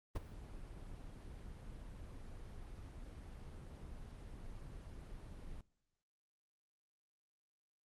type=noise with ADSR envelope; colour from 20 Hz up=brown; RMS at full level=-35 dBFS; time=0.15-5.61 s; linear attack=10 ms; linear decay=23 ms; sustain=-15 dB; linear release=3 ms; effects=noise-tail reverb RT60 0.9 s tail -24 dB re dry + Opus 24 kbps